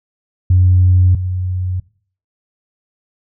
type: tone pair in turn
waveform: sine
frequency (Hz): 91.2 / 91.6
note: F#2 / F#2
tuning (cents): -24 / -17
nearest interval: unison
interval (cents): 7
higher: second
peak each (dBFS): -6 / -16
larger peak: first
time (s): 0.5-1.15 / 1.15-1.8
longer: neither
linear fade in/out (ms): 5
effects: noise-tail reverb RT60 0.5 s tail -21 dB re dry + tanh soft clip ceiling -2 dBFS